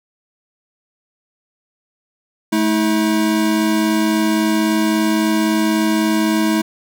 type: tone pair together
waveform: square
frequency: 216.5 / 320.2 Hz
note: A3 / D#4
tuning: -28 / +50 cents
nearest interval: perfect fifth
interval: 678 cents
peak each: -18 / -17 dBFS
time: 2.52-6.62 s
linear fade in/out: 10 ms
effects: none